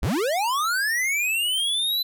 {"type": "linear sweep", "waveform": "square", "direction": "up", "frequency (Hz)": [30.91, 4043], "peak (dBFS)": -22, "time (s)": [0.02, 2.03], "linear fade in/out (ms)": 10, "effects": []}